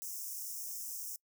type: high-pass noise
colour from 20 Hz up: white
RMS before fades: -42 dBFS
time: 0.02-1.16 s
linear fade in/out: 0 ms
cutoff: 5300 Hz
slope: 96 dB/octave
effects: noise-tail reverb RT60 0.1 s tail -25 dB re dry